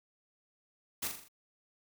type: noise with echo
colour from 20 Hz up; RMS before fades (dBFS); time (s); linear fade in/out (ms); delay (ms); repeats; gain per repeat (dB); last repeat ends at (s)
white; -35; 1.02-1.08; 10; 41; 5; -5; 1.285
effects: none